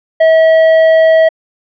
triangle tone with tanh clipping, 644 Hz, E5, 41 cents flat, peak -6 dBFS, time 0.2-1.29 s, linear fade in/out 10 ms, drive 14 dB, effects low-pass 3000 Hz 12 dB/octave

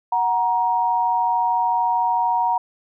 sine tone pair together, 740 / 942.2 Hz, F#5 / A#5, 0 / +18 cents, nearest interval major third, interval 418 cents, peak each -22 / -18 dBFS, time 0.12-2.58 s, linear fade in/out 5 ms, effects none

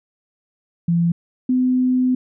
sine tone pair in turn, 170 / 253.9 Hz, F3 / B3, -46 / +48 cents, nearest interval perfect fifth, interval 694 cents, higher second, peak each -14 dBFS, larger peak neither, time 0.88-1.12 / 1.49-2.15 s, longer second, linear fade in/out 5 ms, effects none

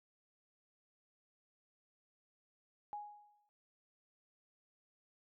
sine tone with exponential decay, 830.6 Hz, G#5, in tune, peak -39 dBFS, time 2.93-3.49 s, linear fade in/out 0 ms, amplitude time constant 120 ms, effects noise-tail reverb RT60 0.1 s tail -22 dB re dry

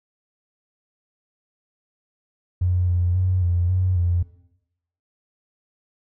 triangle tone with pitch steps, 90.1 / 88.3 / 92.2 / 87.5 / 92.2 / 87.3 Hz, F#2 / F2 / F#2 / F2 / F#2 / F2, -45 / +20 / -6 / +4 / -6 / 0 cents, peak -13 dBFS, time 2.61-4.23 s, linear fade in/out 10 ms, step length 270 ms, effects noise-tail reverb RT60 0.8 s tail -21 dB re dry + tanh soft clip ceiling -15 dBFS

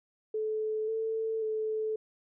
sine tone with pitch steps, 433.5 / 444.6 / 435.4 Hz, A4 / A4 / A4, -26 / +18 / -18 cents, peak -29 dBFS, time 0.34-1.96 s, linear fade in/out 5 ms, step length 540 ms, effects none

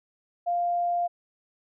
sine tone, 698.5 Hz, F5, in tune, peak -23 dBFS, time 0.46-1.08 s, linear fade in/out 20 ms, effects none

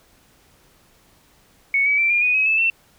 sine tone with pitch steps, 2217 / 2279 / 2343 / 2409 / 2477 / 2547 / 2618 / 2692 Hz, C#7 / C#7 / D7 / D7 / D#7 / D#7 / E7 / E7, 0 / +47 / -5 / +43 / -8 / +40 / -13 / +36 cents, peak -15 dBFS, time 1.74-2.7 s, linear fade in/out 2 ms, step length 120 ms, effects pink hiss -56 dBFS RMS until 2.98 s

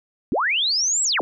sine linear two-way sweep, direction up then down, 170.2 to 7902 to 187.3 Hz, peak -18 dBFS, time 0.32-1.21 s, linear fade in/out 0 ms, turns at 1.03 s, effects none

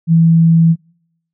sine tone, 164.81 Hz, E3, in tune, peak -6 dBFS, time 0.07-0.76 s, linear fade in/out 50 ms, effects noise-tail reverb RT60 0.7 s tail -26 dB re dry

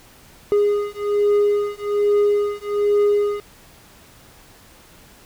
triangle beating tone pair, 411 / 412.2 Hz, G#4 / G#4, -18 / -13 cents, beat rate 1.2 Hz, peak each -17 / -17 dBFS, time 0.52-3.4 s, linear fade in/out 0 ms, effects pink hiss -48 dBFS RMS until 5.25 s

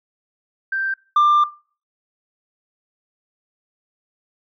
sine tone pair in turn, 1568 / 1190 Hz, G6 / D6, 0 / +22 cents, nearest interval perfect fourth, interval 478 cents, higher first, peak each -19 / -8 dBFS, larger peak second, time 0.72-0.94 / 1.16-1.44 s, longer second, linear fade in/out 5 ms, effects noise-tail reverb RT60 0.4 s tail -22 dB re dry + tanh soft clip ceiling -10 dBFS

